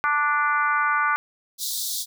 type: harmonic tone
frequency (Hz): 293.7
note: D4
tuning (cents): 0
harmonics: 3 / 4 / 5 / 6 / 7 / 8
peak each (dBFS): -28 / -22 / -23 / -36 / -31 / -37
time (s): 0.04-1.16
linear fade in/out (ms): 0
type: high-pass noise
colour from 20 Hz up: pink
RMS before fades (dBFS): -28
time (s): 1.58-2.06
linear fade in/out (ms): 50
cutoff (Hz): 3500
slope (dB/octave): 96
effects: none